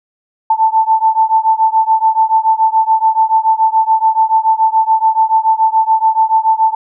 sine beating tone pair, 882 / 889 Hz, A5 / A5, +4 / +18 cents, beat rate 7 Hz, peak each -11 / -12 dBFS, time 0.5-6.75 s, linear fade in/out 5 ms, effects none

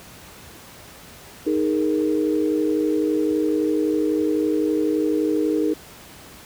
sine chord, D# suspended fourth, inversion none, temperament just, 311.1 / 414.8 / 466.7 Hz, D#4 / G#4 / A#4, 0 / -2 / +2 cents, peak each -20 / -24 / -25 dBFS, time 1.46-5.74 s, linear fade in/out 10 ms, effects pink hiss -43 dBFS RMS until 6.45 s + high-pass 60 Hz 12 dB/octave

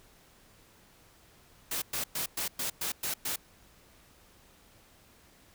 white noise bursts, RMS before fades -33 dBFS, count 8, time 1.71-3.36 s, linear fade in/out 5 ms, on 110 ms, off 110 ms, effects pink hiss -60 dBFS RMS until 5.54 s

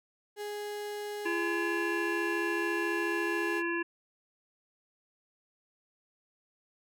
35% pulse tone, 414.8 Hz, G#4, 2 cents flat, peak -34 dBFS, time 0.36-3.63 s, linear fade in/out 50 ms
harmonic tone, 340.7 Hz, F4, 43 cents flat, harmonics 1 / 3 / 5 / 7 / 8, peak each -32 / -39 / -34 / -44 / -40 dBFS, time 1.25-3.83 s, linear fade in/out 10 ms
effects none

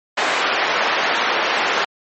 white band-pass noise, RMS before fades -19 dBFS, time 0.17-1.85 s, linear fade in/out 10 ms, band 440 to 2000 Hz, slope 12 dB/octave, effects MP3 32 kbps

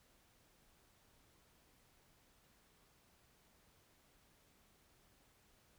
silence, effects pink hiss -71 dBFS RMS until 5.78 s

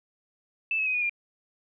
sine tone with pitch steps, 2637 / 2577 / 2518 / 2460 / 2404 Hz, E7 / E7 / D#7 / D#7 / D7, 0 / -40 / +20 / -20 / +40 cents, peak -24 dBFS, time 0.71-1.095 s, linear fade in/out 2 ms, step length 77 ms, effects none

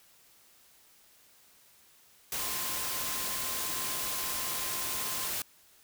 sine tone in noise, 1046.5 Hz, C6, in tune, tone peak -44 dBFS, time 2.39-5.27 s, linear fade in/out 2 ms, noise white, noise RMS -34 dBFS, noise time 2.32-5.42 s, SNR -13 dB, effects white hiss -61 dBFS RMS until 5.83 s

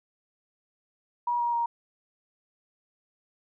sine tone with pitch steps, 960 / 949.5 / 939.2 Hz, B5 / A#5 / A#5, -49 / +32 / +13 cents, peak -24 dBFS, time 1.27-1.66 s, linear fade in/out 5 ms, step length 130 ms, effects none

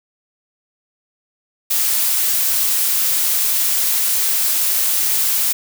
blue noise, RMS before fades -17 dBFS, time 1.7-5.53 s, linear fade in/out 10 ms, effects none

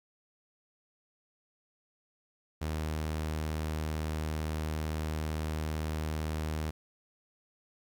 sawtooth tone, 77.78 Hz, D#2, in tune, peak -28 dBFS, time 2.61-6.71 s, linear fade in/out 10 ms, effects 11-bit

